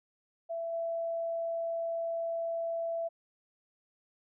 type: tone with level steps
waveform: sine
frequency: 667 Hz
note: E5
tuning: 20 cents sharp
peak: -33 / -31 dBFS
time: 0.49-3.09 s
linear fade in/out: 20 ms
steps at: 0.72 s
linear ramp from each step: 20 ms
effects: none